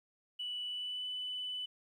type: tone with pitch glide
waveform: sine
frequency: 2960 to 2994 Hz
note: F#7 to F#7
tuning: 0 to +20 cents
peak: -36 dBFS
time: 0.39-1.66 s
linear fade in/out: 10 ms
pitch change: +20 cents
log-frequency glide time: 0.65-1.06 s
effects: tanh soft clip ceiling -32 dBFS + 12-bit